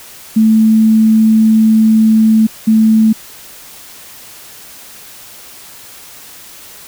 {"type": "tone bursts at uneven times", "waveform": "sine", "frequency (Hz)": 220, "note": "A3", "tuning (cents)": 0, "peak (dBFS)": -5, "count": 2, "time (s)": [[0.36, 2.47], [2.67, 3.13]], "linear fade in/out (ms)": 10, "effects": ["white hiss -35 dBFS RMS until 6.87 s"]}